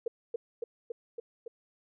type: tone with echo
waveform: sine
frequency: 466.2 Hz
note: A#4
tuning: in tune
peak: -27 dBFS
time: 0.06-0.08 s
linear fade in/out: 5 ms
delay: 280 ms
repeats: 5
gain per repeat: -2 dB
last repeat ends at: 1.48 s
effects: none